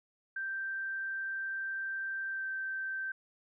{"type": "tone with pitch glide", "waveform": "sine", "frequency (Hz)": [1568, 1556.3], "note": ["G6", "G6"], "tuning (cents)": [0, -13], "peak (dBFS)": -34, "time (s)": [0.36, 3.12], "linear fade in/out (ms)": 5, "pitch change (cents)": -13, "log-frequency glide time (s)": [2.3, 2.45], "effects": []}